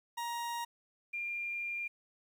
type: tone pair in turn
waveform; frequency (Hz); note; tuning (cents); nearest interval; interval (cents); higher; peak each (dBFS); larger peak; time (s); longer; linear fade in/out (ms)
40% pulse / sine; 942 / 2396; A#5 / D7; +18 / +34; octave + major third; 1616; second; -35 / -35; neither; 0.17-0.65 / 1.13-1.88; second; 10
effects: 11-bit